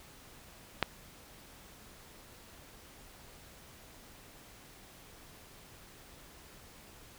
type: click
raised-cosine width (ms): 0.3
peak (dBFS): -10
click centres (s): 0.827
effects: pink hiss -55 dBFS RMS until 7.18 s